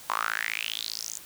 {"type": "tone with high-pass filter sweep", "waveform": "sawtooth", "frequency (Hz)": 55, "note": "A1", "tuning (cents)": 0, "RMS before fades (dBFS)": -32, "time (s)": [0.09, 1.19], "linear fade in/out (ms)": 10, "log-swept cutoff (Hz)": [1000, 7400], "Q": 6.2, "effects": ["white hiss -47 dBFS RMS until 1.25 s"]}